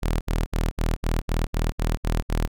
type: tone bursts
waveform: sawtooth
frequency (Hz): 40.12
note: E1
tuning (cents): -46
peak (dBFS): -17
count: 10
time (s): 0.02-2.478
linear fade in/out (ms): 20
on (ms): 190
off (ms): 62
effects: none